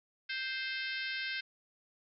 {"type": "harmonic tone", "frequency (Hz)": 523.3, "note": "C5", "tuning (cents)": 0, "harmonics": [3, 4, 5, 6, 7, 8, 9, 10], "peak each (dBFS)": [-39, -41, -43, -45, -46, -47, -48, -49], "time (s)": [0.29, 1.41], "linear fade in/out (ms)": 10, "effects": []}